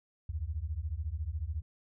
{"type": "beating tone pair", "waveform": "sine", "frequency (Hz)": [71, 85], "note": ["C#2", "F2"], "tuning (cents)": [42, -46], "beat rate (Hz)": 14, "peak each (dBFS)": [-36, -36], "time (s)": [0.29, 1.62], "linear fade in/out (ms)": 5, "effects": []}